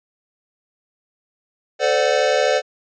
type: chord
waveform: square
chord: D dominant seventh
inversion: second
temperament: equal with one note detuned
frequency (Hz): 440 / 515.2 / 587.3 / 740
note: A4 / C5 / D5 / F#5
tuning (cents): 0 / -27 / 0 / 0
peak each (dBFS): -24 / -20 / -20 / -24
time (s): 1.79-2.62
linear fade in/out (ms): 50
effects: resampled to 16000 Hz